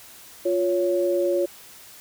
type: tone pair together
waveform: sine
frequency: 351.5 / 558 Hz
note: F4 / C#5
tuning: +11 / +11 cents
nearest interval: minor sixth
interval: 800 cents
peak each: -22 / -22 dBFS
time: 0.45-1.46 s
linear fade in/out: 10 ms
effects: white hiss -46 dBFS RMS until 2 s